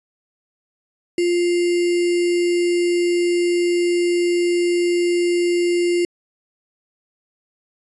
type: tone with sample-and-hold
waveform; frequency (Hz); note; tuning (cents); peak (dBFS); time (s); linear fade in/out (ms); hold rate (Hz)
sine; 349.2; F4; 0; -15; 1.18-6.05; 2; 2450
effects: resampled to 24000 Hz